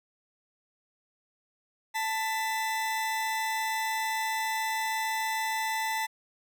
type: tone pair together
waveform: 40% pulse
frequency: 883 / 1998.4 Hz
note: A5 / B6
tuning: +6 / +20 cents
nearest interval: octave + major second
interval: 1414 cents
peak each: -29 / -32 dBFS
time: 1.94-6.07 s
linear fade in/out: 20 ms
effects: none